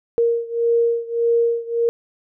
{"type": "beating tone pair", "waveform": "sine", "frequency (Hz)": [466.2, 467.9], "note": ["A#4", "A#4"], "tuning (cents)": [0, 6], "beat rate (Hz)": 1.7, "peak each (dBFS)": [-18, -20], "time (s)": [0.18, 1.89], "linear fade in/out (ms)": 0, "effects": []}